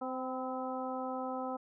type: harmonic tone with a mistuned harmonic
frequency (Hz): 258.7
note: C4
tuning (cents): -19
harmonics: 1 / 2 / 3 / 4 / 5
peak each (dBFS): -40 / -40 / -40 / -45 / -44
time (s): 0.01-1.57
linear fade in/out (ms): 10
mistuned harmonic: 4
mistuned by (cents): -36
effects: none